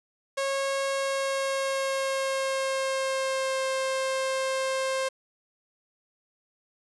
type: tone with pitch glide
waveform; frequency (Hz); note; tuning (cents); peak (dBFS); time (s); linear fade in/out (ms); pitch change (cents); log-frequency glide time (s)
sawtooth; 546 to 529.2; C#5 to C5; -26 to +20; -22; 0.37-5.09; 10; -54; 0.87-3.65
effects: resampled to 24000 Hz + 8-bit